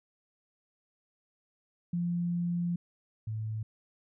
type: tone pair in turn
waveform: sine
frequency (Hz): 173.5 / 109.3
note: F3 / A2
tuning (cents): -11 / -11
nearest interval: minor sixth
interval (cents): 800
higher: first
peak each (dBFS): -28 / -32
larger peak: first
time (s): 1.93-2.76 / 3.27-3.63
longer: first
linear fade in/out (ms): 5
effects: none